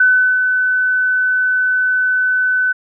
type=tone with ADSR envelope; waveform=sine; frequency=1507 Hz; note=F#6; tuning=31 cents sharp; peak=-7 dBFS; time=0-2.73 s; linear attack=5 ms; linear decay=380 ms; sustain=-5 dB; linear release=15 ms; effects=none